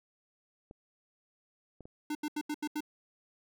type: clicks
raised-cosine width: 2 ms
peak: -35 dBFS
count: 3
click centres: 0.711 / 1.807 / 1.855 s
type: tone bursts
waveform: square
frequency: 300 Hz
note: D4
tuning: 37 cents sharp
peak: -33 dBFS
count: 6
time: 2.1-2.806 s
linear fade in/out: 5 ms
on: 51 ms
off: 80 ms
effects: none